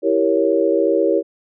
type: chord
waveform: sine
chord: E diminished seventh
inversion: none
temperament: equal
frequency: 329.6 / 392 / 466.2 / 554.4 Hz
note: E4 / G4 / Bb4 / Db5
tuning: 0 / 0 / 0 / 0 cents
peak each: -19 dBFS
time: 0.02-1.23 s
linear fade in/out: 50 ms
effects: none